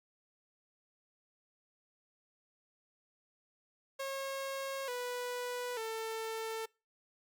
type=tone with pitch steps; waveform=sawtooth; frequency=543 / 492.2 / 446.2 Hz; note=C#5 / B4 / A4; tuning=-36 / -6 / +24 cents; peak=-33 dBFS; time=3.99-6.66 s; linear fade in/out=10 ms; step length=890 ms; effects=noise-tail reverb RT60 0.3 s tail -25 dB re dry + Opus 48 kbps